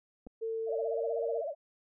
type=clicks; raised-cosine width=2 ms; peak=-35 dBFS; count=2; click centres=0.267 / 0.271 s
type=tone with pitch glide; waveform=sine; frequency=449.3 to 463.5 Hz; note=A4 to A#4; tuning=+36 to -10 cents; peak=-32 dBFS; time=0.41-1.42 s; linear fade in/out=20 ms; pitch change=+54 cents; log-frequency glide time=0.6-1.16 s
type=tone with vibrato; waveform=sine; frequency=614 Hz; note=D#5; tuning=23 cents flat; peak=-33 dBFS; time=0.66-1.55 s; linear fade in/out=50 ms; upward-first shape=sine; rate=16 Hz; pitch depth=180 cents each way
effects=none